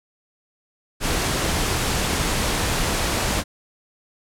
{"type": "noise", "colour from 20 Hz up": "pink", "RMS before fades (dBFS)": -22, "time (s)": [1, 3.44], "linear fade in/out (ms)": 50, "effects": ["low-pass 11000 Hz 12 dB/octave"]}